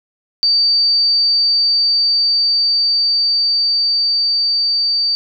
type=tone with level ramp; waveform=sine; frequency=4620 Hz; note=D8; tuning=29 cents flat; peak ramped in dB=-10 to -13 dBFS; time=0.43-5.15 s; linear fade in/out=0 ms; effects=none